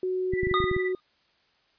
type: tone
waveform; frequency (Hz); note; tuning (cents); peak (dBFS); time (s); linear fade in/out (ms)
sine; 370; F#4; 0; -25; 0.03-0.95; 2
type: tone with tremolo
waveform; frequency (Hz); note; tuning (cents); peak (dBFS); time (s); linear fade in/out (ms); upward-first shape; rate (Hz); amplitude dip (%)
sine; 1975.5; B6; 0; -27; 0.32-0.93; 50; triangle; 17; 85
type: clicks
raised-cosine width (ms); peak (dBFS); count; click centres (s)
5; -19; 8; 0.336 / 0.433 / 0.47 / 0.514 / 0.603 / 0.641 / 0.714 / 0.765
type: tone with exponential decay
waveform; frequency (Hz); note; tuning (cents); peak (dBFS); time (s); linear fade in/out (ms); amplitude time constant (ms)
square; 1231; D#6; -19; -21; 0.54-1; 0; 100
effects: white hiss -66 dBFS RMS until 1.78 s + resampled to 11025 Hz